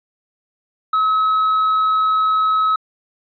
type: tone with tanh clipping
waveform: triangle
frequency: 1284 Hz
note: E6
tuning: 46 cents flat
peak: -14 dBFS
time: 0.93-2.76 s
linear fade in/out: 5 ms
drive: 7 dB
effects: resampled to 11025 Hz